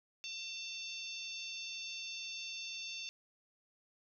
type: harmonic tone with a mistuned harmonic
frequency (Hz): 902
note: A5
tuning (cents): +43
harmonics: 3 / 4 / 5 / 6 / 7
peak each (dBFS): -45 / -47 / -49 / -51 / -52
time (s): 0.24-3.09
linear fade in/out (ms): 0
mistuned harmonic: 4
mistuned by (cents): -23
effects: none